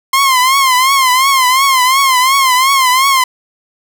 sawtooth tone with vibrato, 1052 Hz, C6, 9 cents sharp, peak -4 dBFS, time 0.13-3.24 s, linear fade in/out 5 ms, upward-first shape triangle, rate 2.8 Hz, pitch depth 110 cents each way, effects none

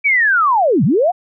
sine linear two-way sweep, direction down then up, 2330 to 121.4 to 759 Hz, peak -10 dBFS, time 0.04-1.12 s, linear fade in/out 20 ms, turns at 0.84 s, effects none

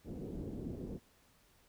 white low-pass noise, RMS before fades -43 dBFS, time 0.04-1 s, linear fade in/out 50 ms, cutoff 380 Hz, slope 24 dB/octave, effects pink hiss -68 dBFS RMS until 1.68 s

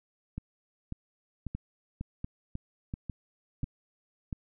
two click trains, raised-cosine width 5 ms, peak -22 / -23 dBFS, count 5 / 7, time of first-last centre 1.55-4.328 / 0.38-3.641 s, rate 1.44 / 1.84 Hz, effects none

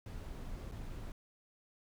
brown noise with dropouts, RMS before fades -44 dBFS, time 0.06-1.12 s, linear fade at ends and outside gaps 1 ms, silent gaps 0.714-0.72 s, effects none

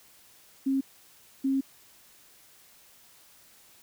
sine tone bursts at uneven times, 269.6 Hz, C#4, 48 cents flat, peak -23 dBFS, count 2, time 0.66-0.81 / 1.44-1.61 s, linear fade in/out 10 ms, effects white hiss -57 dBFS RMS until 3.82 s

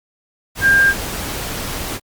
sine tone in noise, 1600 Hz, G6, 35 cents sharp, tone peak -9 dBFS, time 0.61-0.94 s, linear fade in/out 50 ms, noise pink, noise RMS -25 dBFS, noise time 0.55-2 s, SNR +13 dB, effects Opus 48 kbps

